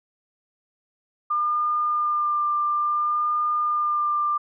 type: tone with vibrato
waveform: sine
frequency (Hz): 1200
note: D6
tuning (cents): +37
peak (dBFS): -20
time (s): 1.3-4.38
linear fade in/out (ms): 10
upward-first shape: sine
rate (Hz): 0.58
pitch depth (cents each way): 15
effects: none